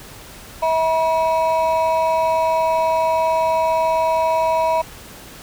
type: ring-modulated tone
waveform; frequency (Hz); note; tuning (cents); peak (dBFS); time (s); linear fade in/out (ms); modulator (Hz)
triangle; 805; G5; +46; -10; 0.62-4.82; 10; 159
effects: pink hiss -39 dBFS RMS until 5.42 s